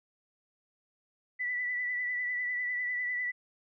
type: tone with vibrato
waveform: sine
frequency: 1975.5 Hz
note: B6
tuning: in tune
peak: -30 dBFS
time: 1.39-3.32 s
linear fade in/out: 20 ms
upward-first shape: triangle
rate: 10 Hz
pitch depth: 34 cents each way
effects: none